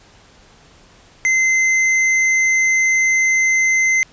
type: tone with hard clipping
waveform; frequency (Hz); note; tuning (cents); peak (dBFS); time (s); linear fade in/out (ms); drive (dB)
sine; 2067; C7; -22; -14; 1.25-4.03; 0; 14
effects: pink hiss -48 dBFS RMS until 4.12 s + resampled to 16000 Hz